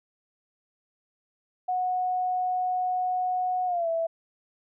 sine tone with pitch glide, 733 to 660.6 Hz, F#5 to E5, -16 to +4 cents, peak -24 dBFS, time 1.68-4.07 s, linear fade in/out 10 ms, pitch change -180 cents, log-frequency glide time 3.66-3.88 s, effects none

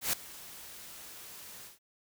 white noise with ADSR envelope, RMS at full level -28 dBFS, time 0.01-1.79 s, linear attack 120 ms, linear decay 6 ms, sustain -20 dB, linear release 150 ms, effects none

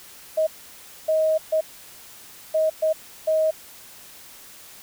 sine tone bursts at uneven times, 630 Hz, D#5, 21 cents sharp, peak -17 dBFS, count 6, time 0.37-0.47 / 1.08-1.38 / 1.52-1.61 / 2.54-2.7 / 2.82-2.93 / 3.27-3.51 s, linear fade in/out 10 ms, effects white hiss -45 dBFS RMS until 4.82 s

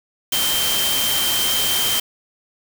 sine tone in noise, 3136 Hz, G7, in tune, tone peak -21 dBFS, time 0.32-2 s, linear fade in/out 5 ms, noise white, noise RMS -21 dBFS, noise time 0.32-2 s, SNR -3 dB, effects none

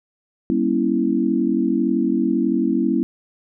sine chord, G diminished seventh, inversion none, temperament equal with one note detuned, 196 / 239.1 / 277.2 / 329.6 Hz, G3 / Bb3 / Db4 / Fb4, 0 / +44 / 0 / 0 cents, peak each -24 / -21 / -22 / -21 dBFS, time 0.5-3.03 s, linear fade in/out 0 ms, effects none

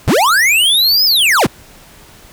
square linear two-way sweep, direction up then down, 36.71 to 5210 to 36.71 Hz, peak -9 dBFS, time 0.07-1.47 s, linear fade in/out 10 ms, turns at 1.05 s, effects pink hiss -41 dBFS RMS until 2.32 s

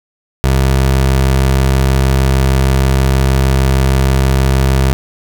25% pulse tone, 66.4 Hz, C2, 26 cents sharp, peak -5 dBFS, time 0.44-4.93 s, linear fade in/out 0 ms, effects none

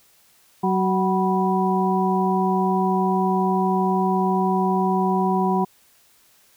harmonic tone with a mistuned harmonic, 187.6 Hz, F#3, 24 cents sharp, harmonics 1 / 2 / 4 / 5, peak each -21 / -24 / -24 / -24 dBFS, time 0.63-5.65 s, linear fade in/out 10 ms, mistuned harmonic 5, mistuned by +73 cents, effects white hiss -57 dBFS RMS until 6.56 s

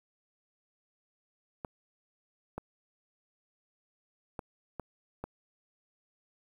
clicks, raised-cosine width 1 ms, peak -23 dBFS, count 5, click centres 1.648 / 2.58 / 4.392 / 4.797 / 5.24 s, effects 9-bit

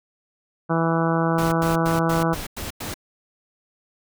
harmonic tone, 164.81 Hz, E3, in tune, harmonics 1 / 2 / 3 / 4 / 5 / 6 / 7 / 8 / 9, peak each -22 / -25 / -27 / -28 / -29 / -30 / -30 / -31 / -32 dBFS, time 0.69-2.35 s, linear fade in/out 20 ms
pink noise bursts, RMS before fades -31 dBFS, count 7, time 1.38-2.942 s, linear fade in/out 5 ms, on 140 ms, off 97 ms
effects none

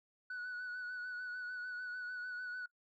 sine tone with vibrato, 1480 Hz, F#6, in tune, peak -38 dBFS, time 0.3-2.66 s, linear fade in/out 5 ms, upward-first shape sine, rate 6.7 Hz, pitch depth 30 cents each way, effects noise-tail reverb RT60 0.1 s tail -23 dB re dry + tanh soft clip ceiling -39 dBFS

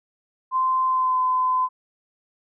sine tone with pitch glide, 1037 to 1020.4 Hz, C6 to C6, -16 to -44 cents, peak -18 dBFS, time 0.51-1.69 s, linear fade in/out 50 ms, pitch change -28 cents, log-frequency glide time 0.86-1.19 s, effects none

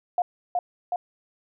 sine tone with echo, 713 Hz, F5, 36 cents sharp, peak -19 dBFS, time 0.18-0.22 s, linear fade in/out 2 ms, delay 370 ms, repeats 2, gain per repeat -2 dB, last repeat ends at 0.96 s, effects none

